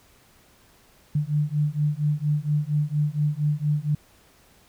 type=beating tone pair; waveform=sine; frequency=146.83 / 151.13 Hz; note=D3 / D3; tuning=0 / +50 cents; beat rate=4.3 Hz; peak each=-24 / -24 dBFS; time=1.15-3.95 s; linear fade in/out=5 ms; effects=pink hiss -57 dBFS RMS until 4.68 s